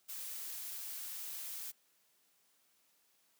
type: noise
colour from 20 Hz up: blue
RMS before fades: -44 dBFS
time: 0.08-1.72 s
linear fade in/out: 20 ms
effects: white hiss -73 dBFS RMS until 3.39 s + high-pass 150 Hz 12 dB/octave